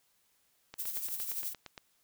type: click train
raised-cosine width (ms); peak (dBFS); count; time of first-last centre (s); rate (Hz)
0.2; -27; 10; 0.74-1.778; 8.67
type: noise with tremolo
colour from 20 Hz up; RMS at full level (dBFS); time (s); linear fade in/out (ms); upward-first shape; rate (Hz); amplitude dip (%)
violet; -35; 0.78-1.54; 20; sine; 12; 55
effects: white hiss -72 dBFS RMS until 2.03 s